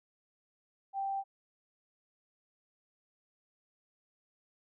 sine tone, 784 Hz, G5, in tune, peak -32 dBFS, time 0.93-1.24 s, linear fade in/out 50 ms, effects none

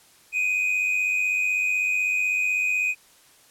triangle tone pair together, 2400 / 2496 Hz, D7 / D#7, +37 / +5 cents, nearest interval minor second, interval 68 cents, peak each -28 / -20 dBFS, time 0.32-2.95 s, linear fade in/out 50 ms, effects white hiss -55 dBFS RMS until 3.5 s + low-pass 12000 Hz 12 dB/octave

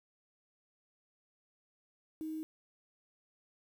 sine tone with quantisation, 314.5 Hz, D#4, 19 cents sharp, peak -37 dBFS, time 2.21-2.43 s, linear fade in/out 0 ms, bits 10, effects none

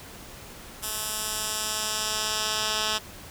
10% pulse tone with band-pass filter sweep, 215.9 Hz, A3, 33 cents flat, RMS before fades -29 dBFS, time 0.82-2.99 s, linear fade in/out 20 ms, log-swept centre 11000 to 4300 Hz, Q 0.96, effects pink hiss -44 dBFS RMS until 3.3 s

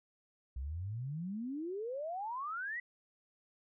sine exponential sweep, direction up, 61.2 to 2004 Hz, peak -37 dBFS, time 0.56-2.8 s, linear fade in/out 5 ms, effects none

